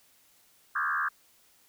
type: tone with frequency modulation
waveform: sine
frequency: 1396.9 Hz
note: F6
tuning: in tune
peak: -26 dBFS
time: 0.75-1.09 s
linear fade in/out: 10 ms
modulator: 75.9 Hz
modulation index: 3.8
effects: white hiss -63 dBFS RMS until 1.68 s